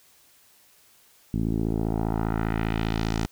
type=tone with low-pass filter sweep; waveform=10% pulse; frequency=55 Hz; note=A1; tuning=in tune; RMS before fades=-26 dBFS; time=1.34-3.26 s; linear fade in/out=0 ms; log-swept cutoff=230 to 7300 Hz; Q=1.4; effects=white hiss -58 dBFS RMS until 3.31 s